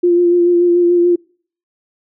sine tone with vibrato, 349.2 Hz, F4, in tune, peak -8 dBFS, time 0.03-1.16 s, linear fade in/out 10 ms, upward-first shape sine, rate 6.9 Hz, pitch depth 22 cents each way, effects noise-tail reverb RT60 0.5 s tail -26 dB re dry

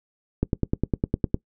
click train, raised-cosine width 3 ms, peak -8 dBFS, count 10, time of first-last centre 0.43-1.344 s, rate 9.85 Hz, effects noise-tail reverb RT60 0.1 s tail -21 dB re dry

